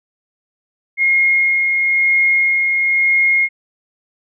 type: tone with tremolo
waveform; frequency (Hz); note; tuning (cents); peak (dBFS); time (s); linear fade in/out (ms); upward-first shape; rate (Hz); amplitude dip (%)
sine; 2146; C7; +43; -10; 0.97-3.49; 50; sine; 1; 30
effects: none